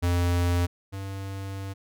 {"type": "tone pair in turn", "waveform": "square", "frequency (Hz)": [87.6, 97.41], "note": ["F2", "G2"], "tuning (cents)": [6, -10], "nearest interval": "major second", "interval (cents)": 184, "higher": "second", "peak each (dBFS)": [-22, -33], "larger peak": "first", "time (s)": [[0.02, 0.67], [0.92, 1.74]], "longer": "second", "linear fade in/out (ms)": 20, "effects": []}